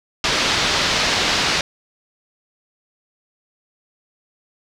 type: low-pass noise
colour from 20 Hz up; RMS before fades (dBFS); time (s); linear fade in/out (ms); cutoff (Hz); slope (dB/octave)
white; -19; 0.24-1.61; 2; 5100; 24
effects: none